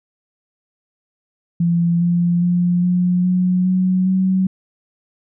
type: tone with pitch steps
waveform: sine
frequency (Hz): 170.6 / 173.38 / 176.21 / 179.08 / 182 / 184.97 / 187.99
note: F3 / F3 / F3 / F3 / F#3 / F#3 / F#3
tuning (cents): -40 / -12 / +16 / +44 / -28 / 0 / +28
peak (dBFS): -13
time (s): 1.6-4.47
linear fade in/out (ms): 5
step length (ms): 410
effects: none